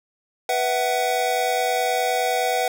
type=chord; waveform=square; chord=B suspended fourth; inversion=none; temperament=equal with one note detuned; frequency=493.9 / 659.3 / 749 Hz; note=B4 / E5 / F#5; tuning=0 / 0 / +21 cents; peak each=-26 / -27 / -23 dBFS; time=0.49-2.68 s; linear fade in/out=2 ms; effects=none